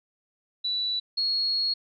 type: tone pair in turn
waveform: sine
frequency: 3951 / 4315 Hz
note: B7 / C#8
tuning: 0 / -47 cents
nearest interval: major second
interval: 153 cents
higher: second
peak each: -25 / -23 dBFS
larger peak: second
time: 0.64-1 / 1.17-1.74 s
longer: second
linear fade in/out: 10 ms
effects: none